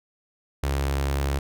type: tone with notch filter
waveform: sawtooth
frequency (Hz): 69.3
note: C#2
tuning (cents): 0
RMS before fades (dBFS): -25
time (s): 0.63-1.39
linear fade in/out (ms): 5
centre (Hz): 200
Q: 1.9
effects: none